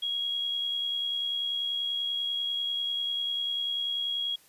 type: tone with amplitude modulation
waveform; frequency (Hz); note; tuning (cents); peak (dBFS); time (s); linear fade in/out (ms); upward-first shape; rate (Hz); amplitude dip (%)
sine; 3300; G#7; -12; -26; 0.02-4.36; 10; sine; 70.2; 40
effects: white hiss -59 dBFS RMS until 4.48 s + resampled to 32000 Hz